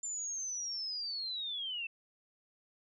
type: linear sweep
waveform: sine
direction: down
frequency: 7230 to 2637 Hz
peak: -36 dBFS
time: 0.03-1.87 s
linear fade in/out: 5 ms
effects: none